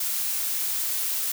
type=noise; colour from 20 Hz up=blue; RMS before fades=-27 dBFS; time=0-1.32 s; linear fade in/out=5 ms; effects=none